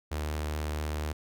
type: tone with notch filter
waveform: sawtooth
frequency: 76.1 Hz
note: D#2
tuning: 38 cents flat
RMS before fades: -33 dBFS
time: 0.11-1.13 s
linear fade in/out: 10 ms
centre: 180 Hz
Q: 1.3
effects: none